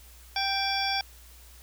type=harmonic tone with a mistuned harmonic; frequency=784 Hz; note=G5; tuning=in tune; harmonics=1 / 2 / 3 / 4 / 6 / 7; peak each=-30 / -35 / -33 / -33 / -33 / -34 dBFS; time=0.36-1.01 s; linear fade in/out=2 ms; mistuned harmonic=4; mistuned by=+130 cents; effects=added 60 Hz sine -50 dBFS peak until 1.62 s + white hiss -54 dBFS RMS until 1.62 s